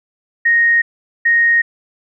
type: tone pair in turn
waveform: sine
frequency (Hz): 1864.7 / 1864.7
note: A#6 / A#6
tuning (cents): 0 / 0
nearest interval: unison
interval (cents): 0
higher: neither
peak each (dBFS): -9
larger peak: neither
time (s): 0.45-0.82 / 1.25-1.62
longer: neither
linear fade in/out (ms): 10
effects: none